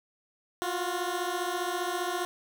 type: beating tone pair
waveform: 15% pulse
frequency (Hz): 348.8 / 363.8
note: F4 / F#4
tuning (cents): -2 / -29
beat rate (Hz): 15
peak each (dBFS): -26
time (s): 0.62-2.25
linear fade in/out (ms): 0
effects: none